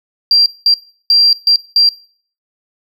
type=tone bursts at uneven times; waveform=triangle; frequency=4736 Hz; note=D8; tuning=14 cents sharp; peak=-3 dBFS; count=5; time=0.31-0.46 / 0.66-0.74 / 1.1-1.33 / 1.47-1.56 / 1.76-1.89 s; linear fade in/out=2 ms; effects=noise-tail reverb RT60 0.5 s tail -25 dB re dry + tanh soft clip ceiling -4 dBFS